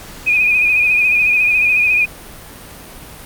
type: tone with vibrato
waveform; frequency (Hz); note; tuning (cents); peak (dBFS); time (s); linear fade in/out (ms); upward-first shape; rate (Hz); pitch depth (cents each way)
sine; 2472; D#7; -12; -10; 0.26-2.06; 20; sine; 14; 44
effects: pink hiss -35 dBFS RMS until 3.25 s + Opus 48 kbps